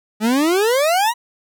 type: exponential sweep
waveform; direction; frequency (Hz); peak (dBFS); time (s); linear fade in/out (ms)
40% pulse; up; 207.7 to 987.8; -13; 0.2-1.14; 50
effects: none